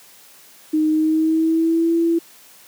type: tone with pitch glide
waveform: sine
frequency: 310 to 334.2 Hz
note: D#4 to E4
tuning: -6 to +24 cents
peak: -14 dBFS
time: 0.73-2.19 s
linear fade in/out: 10 ms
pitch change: +130 cents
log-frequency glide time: 0.89-1.95 s
effects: white hiss -47 dBFS RMS until 2.67 s + high-pass 150 Hz 12 dB/octave